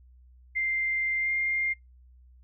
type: tone with pitch glide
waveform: sine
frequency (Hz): 2093 to 2112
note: C7 to C7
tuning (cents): 0 to +16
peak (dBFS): -25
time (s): 0.55-1.74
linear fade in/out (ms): 20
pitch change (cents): +16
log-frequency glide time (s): 1.18-1.3
effects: noise-tail reverb RT60 0.2 s tail -26 dB re dry + added 62 Hz sine -52 dBFS peak until 2.43 s